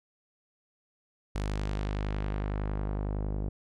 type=tone with low-pass filter sweep; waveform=sawtooth; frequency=50.9 Hz; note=G#1; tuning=34 cents flat; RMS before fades=-32 dBFS; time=1.35-3.49 s; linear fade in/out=5 ms; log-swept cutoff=8900 to 520 Hz; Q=0.77; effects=none